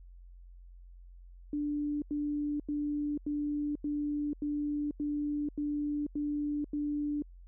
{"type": "tone bursts", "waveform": "sine", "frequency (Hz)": 293.7, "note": "D4", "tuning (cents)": 0, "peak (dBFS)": -30, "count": 10, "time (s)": [1.53, 7.222], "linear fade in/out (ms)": 2, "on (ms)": 490, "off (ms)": 88, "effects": ["added 44 Hz sine -49 dBFS peak until 7.47 s"]}